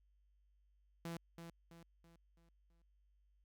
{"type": "tone with echo", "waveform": "sawtooth", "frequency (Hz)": 167.9, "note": "E3", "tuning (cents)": 32, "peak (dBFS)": -39, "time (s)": [1.05, 1.17], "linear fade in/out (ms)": 2, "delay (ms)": 330, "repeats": 5, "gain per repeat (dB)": -7, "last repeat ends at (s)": 2.82, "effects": ["added 50 Hz sine -70 dBFS peak until 3.44 s"]}